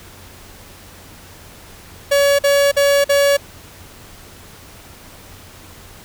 45% pulse tone bursts, 565 Hz, C#5, 33 cents sharp, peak -11 dBFS, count 4, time 2.11-3.371 s, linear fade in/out 10 ms, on 280 ms, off 47 ms, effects added 90 Hz sine -46 dBFS peak until 6.04 s + pink hiss -41 dBFS RMS until 6.04 s

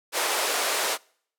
pink band-pass noise, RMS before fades -26 dBFS, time 0.12-0.98 s, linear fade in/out 50 ms, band 440 to 13000 Hz, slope 24 dB/octave, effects noise-tail reverb RT60 0.6 s tail -26 dB re dry

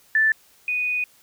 sine tone pair in turn, 1760 / 2480 Hz, A6 / D#7, 0 / -6 cents, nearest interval tritone, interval 594 cents, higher second, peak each -15 / -21 dBFS, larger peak first, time 0.15-0.32 / 0.68-1.04 s, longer second, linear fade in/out 2 ms, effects white hiss -56 dBFS RMS until 1.22 s

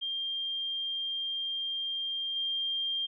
sine tone with level steps, 3194 Hz, G7, 32 cents sharp, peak -31 / -29 dBFS, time 0.01-3.07 s, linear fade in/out 20 ms, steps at 2.36 s, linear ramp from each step 2 ms, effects none

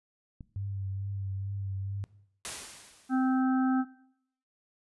click, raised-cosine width 5 ms, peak -31 dBFS, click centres 0.408 s
sine tone with vibrato, 98 Hz, G2, in tune, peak -32 dBFS, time 0.56-2.04 s, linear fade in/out 0 ms, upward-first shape triangle, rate 2.3 Hz, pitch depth 33 cents each way
white noise with exponential decay, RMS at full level -35 dBFS, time 2.45-3.42 s, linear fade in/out 0 ms, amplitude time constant 210 ms
harmonic tone, 260 Hz, C4, 11 cents flat, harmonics 1 / 3 / 5 / 6, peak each -24 / -34 / -38 / -40 dBFS, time 3.09-3.85 s, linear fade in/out 50 ms
effects noise-tail reverb RT60 0.7 s tail -18 dB re dry + resampled to 24000 Hz

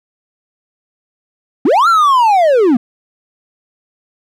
triangle linear two-way sweep, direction up then down, 222 to 1396.9 to 222 Hz, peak -5 dBFS, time 1.65-2.77 s, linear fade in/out 5 ms, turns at 1.88 s, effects none

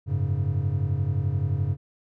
triangle chord, F# suspended second, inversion none, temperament just, 92.5 / 104.06 / 138.75 Hz, F#2 / G#2 / C#3, 0 / +4 / +2 cents, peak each -25 dBFS, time 0.06-1.77 s, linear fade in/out 50 ms, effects none

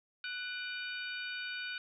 harmonic tone with a mistuned harmonic, 742 Hz, F#5, 5 cents sharp, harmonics 2 / 3 / 4 / 5 / 6, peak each -40 / -44 / -46 / -48 / -50 dBFS, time 0.24-1.78 s, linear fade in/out 2 ms, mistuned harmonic 3, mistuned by +130 cents, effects none

